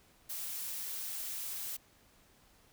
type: noise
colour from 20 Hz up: blue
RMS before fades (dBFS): -40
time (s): 0.29-1.77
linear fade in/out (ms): 10
effects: pink hiss -65 dBFS RMS until 2.72 s